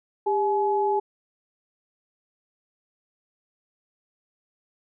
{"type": "tone pair together", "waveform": "sine", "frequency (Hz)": [400.4, 848.4], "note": ["G4", "G#5"], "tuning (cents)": [37, 37], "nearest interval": "octave + minor second", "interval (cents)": 1300, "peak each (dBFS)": -23, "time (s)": [0.26, 1], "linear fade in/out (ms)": 10, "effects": []}